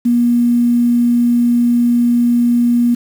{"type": "tone with quantisation", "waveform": "sine", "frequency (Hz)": 239.5, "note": "A#3", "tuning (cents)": 47, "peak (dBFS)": -9, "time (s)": [0.05, 2.95], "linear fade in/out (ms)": 10, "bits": 6, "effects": []}